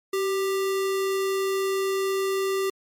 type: tone with sample-and-hold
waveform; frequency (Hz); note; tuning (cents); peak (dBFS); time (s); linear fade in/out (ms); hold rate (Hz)
sine; 385.7; G4; -28; -22; 0.13-2.7; 5; 1575
effects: MP3 64 kbps